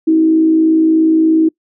sine tone with frequency modulation, 320.2 Hz, D#4, 50 cents sharp, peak -7 dBFS, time 0.07-1.49 s, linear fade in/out 10 ms, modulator 56.8 Hz, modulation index 0.3, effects noise-tail reverb RT60 0.1 s tail -24 dB re dry

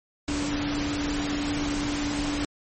sine tone in noise, 290.7 Hz, D4, 18 cents flat, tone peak -27 dBFS, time 0.28-2.45 s, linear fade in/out 2 ms, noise pink, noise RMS -31 dBFS, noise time 0.28-2.45 s, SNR +1 dB, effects MP3 32 kbps

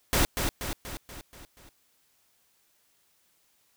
pink noise with echo, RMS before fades -23 dBFS, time 0.13-0.25 s, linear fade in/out 0 ms, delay 240 ms, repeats 6, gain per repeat -5 dB, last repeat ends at 1.69 s, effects white hiss -68 dBFS RMS until 3.76 s

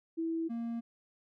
sine / triangle tone pair in turn, 327.9 / 232.5 Hz, E4 / A#3, -9 / -4 cents, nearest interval tritone, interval 595 cents, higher first, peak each -31 / -32 dBFS, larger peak first, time 0.17-0.49 / 0.49-0.81 s, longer neither, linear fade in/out 20 ms, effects none

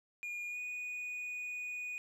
triangle tone with pitch glide, 2429 to 2469 Hz, D#7 to D#7, -42 to -14 cents, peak -37 dBFS, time 0.23-1.98 s, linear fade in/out 0 ms, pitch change +28 cents, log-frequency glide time 0.49-0.58 s, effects none

